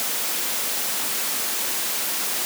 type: high-pass noise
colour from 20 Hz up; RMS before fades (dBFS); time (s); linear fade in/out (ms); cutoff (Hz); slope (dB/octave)
white; -25; 0-2.45; 0; 180; 24
effects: none